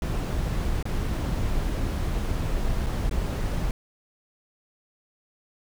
brown noise with dropouts, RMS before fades -26 dBFS, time 0.02-3.71 s, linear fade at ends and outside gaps 1 ms, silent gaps 0.827-0.854 / 2.863-2.867 / 3.095-3.111 s, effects none

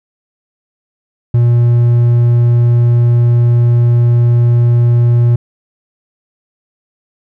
triangle tone, 119.4 Hz, A#2, 42 cents sharp, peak -4 dBFS, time 1.34-5.36 s, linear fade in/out 5 ms, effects none

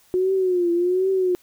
sine tone with vibrato, 362.5 Hz, F#4, 35 cents flat, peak -17 dBFS, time 0.14-1.35 s, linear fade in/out 0 ms, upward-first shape triangle, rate 1.3 Hz, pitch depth 110 cents each way, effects white hiss -57 dBFS RMS until 1.42 s

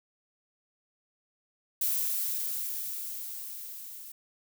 violet noise with level ramp, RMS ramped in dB -28 to -45 dBFS, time 1.81-4.12 s, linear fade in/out 5 ms, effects none

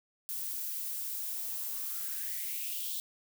violet noise with high-pass filter sweep, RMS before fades -37 dBFS, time 0.29-3 s, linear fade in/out 0 ms, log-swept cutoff 220 to 3700 Hz, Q 4.5, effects none

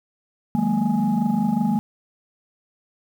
sine tone cluster, 157.3 / 183.8 / 206.3 / 231.7 / 832 Hz, D#3 / F#3 / G#3 / A#3 / G#5, +19 / -11 / -11 / -10 / +3 cents, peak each -28 / -26 / -21 / -21 / -28 dBFS, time 0.55-1.79 s, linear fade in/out 0 ms, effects tanh soft clip ceiling -11 dBFS + 8-bit

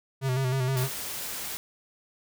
square tone with vibrato, 130.81 Hz, C3, in tune, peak -25 dBFS, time 0.21-0.89 s, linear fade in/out 50 ms, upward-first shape square, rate 6.4 Hz, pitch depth 46 cents each way
white noise, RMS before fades -35 dBFS, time 0.77-1.57 s, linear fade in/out 0 ms
effects none

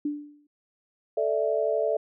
sine tone with exponential decay, 293.7 Hz, D4, in tune, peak -23 dBFS, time 0.05-0.47 s, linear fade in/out 5 ms, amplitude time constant 91 ms
sine chord, A suspended fourth, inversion none, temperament equal, 440 / 587.3 / 659.3 Hz, A4 / D5 / E5, 0 / 0 / 0 cents, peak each -27 dBFS, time 1.17-1.97 s, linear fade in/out 5 ms
effects none

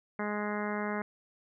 harmonic tone, 208.5 Hz, G#3, 7 cents sharp, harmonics 1 / 2 / 3 / 4 / 5 / 6 / 7 / 8 / 9 / 10, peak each -35 / -38 / -40 / -41 / -42 / -43 / -43 / -44 / -45 / -45 dBFS, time 0.19-1.02 s, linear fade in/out 2 ms, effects none

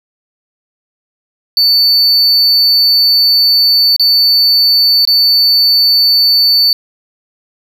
triangle tone with dropouts, 4500 Hz, C#8, 25 cents sharp, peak -5 dBFS, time 1.57-6.73 s, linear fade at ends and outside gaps 1 ms, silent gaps 3.964-3.996 / 5.052-5.074 s, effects none

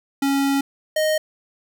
square tone pair in turn, 276.5 / 620.7 Hz, C#4 / D#5, -4 / -4 cents, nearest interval octave + major second, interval 1400 cents, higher second, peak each -18 dBFS, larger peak neither, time 0.22-0.61 / 0.96-1.18 s, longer first, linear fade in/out 5 ms, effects none

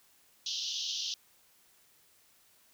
pink band-pass noise, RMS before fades -36 dBFS, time 0.46-1.14 s, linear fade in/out 2 ms, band 2900 to 6200 Hz, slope 96 dB/octave, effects white hiss -65 dBFS RMS until 2.73 s

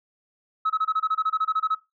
sine tone bursts, 1287 Hz, E6, 42 cents flat, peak -18 dBFS, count 15, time 0.65-1.75 s, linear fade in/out 10 ms, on 50 ms, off 25 ms, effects noise-tail reverb RT60 0.2 s tail -17 dB re dry + tanh soft clip ceiling -17 dBFS

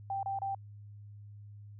sine tone bursts, 784 Hz, G5, in tune, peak -32 dBFS, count 3, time 0.1-0.548 s, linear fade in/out 2 ms, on 130 ms, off 29 ms, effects added 103 Hz sine -47 dBFS peak until 1.79 s

